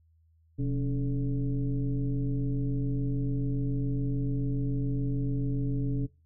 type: tone with frequency modulation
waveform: sine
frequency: 128.5 Hz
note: C3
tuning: 31 cents flat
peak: -26 dBFS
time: 0.58-6.07 s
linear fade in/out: 20 ms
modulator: 152 Hz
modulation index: 1.1
effects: noise-tail reverb RT60 0.3 s tail -23 dB re dry + added 81 Hz sine -61 dBFS peak until 6.25 s